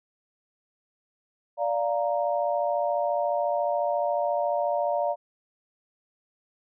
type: chord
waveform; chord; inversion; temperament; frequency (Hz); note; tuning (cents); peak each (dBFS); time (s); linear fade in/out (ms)
sine; Bb major; first; equal with one note detuned; 584.3 / 698.5 / 932.3; D5 / F5 / Bb5; -9 / 0 / 0; -26 / -27 / -31; 1.57-5.16; 50
effects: none

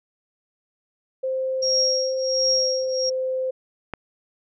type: tone with pitch glide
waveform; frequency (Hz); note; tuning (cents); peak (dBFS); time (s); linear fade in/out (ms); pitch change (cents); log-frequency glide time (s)
sine; 523 to 518.5; C5 to C5; -1 to -16; -22; 1.23-3.51; 10; -15; 2.43-3.04
type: tone with tremolo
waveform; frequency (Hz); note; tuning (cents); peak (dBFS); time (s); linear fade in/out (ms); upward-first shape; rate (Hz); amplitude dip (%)
sine; 5588; F8; 0; -17; 1.62-3.1; 10; triangle; 1.4; 95
type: click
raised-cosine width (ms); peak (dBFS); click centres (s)
0.5; -15; 3.937
effects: none

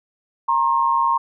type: tone pair together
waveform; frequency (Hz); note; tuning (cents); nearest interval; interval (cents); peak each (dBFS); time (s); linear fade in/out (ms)
sine; 932.3 / 1072.3; A#5 / C6; 0 / +42; major second; 242; -18; 0.48-1.18; 10
effects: none

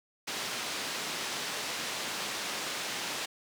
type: band-pass noise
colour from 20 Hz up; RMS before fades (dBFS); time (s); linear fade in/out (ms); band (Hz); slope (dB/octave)
white; -36; 0.27-3.26; 10; 170 to 5100; 12
effects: none

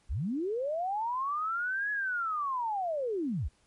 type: linear two-way sweep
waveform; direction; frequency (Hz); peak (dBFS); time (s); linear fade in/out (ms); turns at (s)
sine; up then down; 38.89 to 1700 to 38.89; -29; 0.09-3.49; 20; 1.91
effects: pink hiss -68 dBFS RMS until 3.66 s + MP3 48 kbps

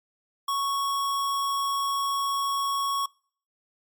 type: tone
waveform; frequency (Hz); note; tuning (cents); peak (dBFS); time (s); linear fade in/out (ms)
square; 1108.7; C#6; 0; -25; 0.48-3.06; 5
effects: noise-tail reverb RT60 0.5 s tail -26 dB re dry + MP3 96 kbps

